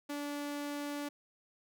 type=tone; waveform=sawtooth; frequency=289.5 Hz; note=D4; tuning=25 cents flat; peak=-33 dBFS; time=0.09-1.09 s; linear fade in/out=10 ms; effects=none